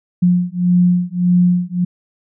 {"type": "beating tone pair", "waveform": "sine", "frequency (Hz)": [177.2, 178.9], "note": ["F3", "F3"], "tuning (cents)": [25, 42], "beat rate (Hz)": 1.7, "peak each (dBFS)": -14, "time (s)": [0.22, 1.85], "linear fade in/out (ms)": 10, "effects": []}